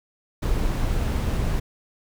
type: noise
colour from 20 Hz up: brown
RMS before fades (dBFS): -23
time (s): 0.42-1.6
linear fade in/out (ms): 10
effects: none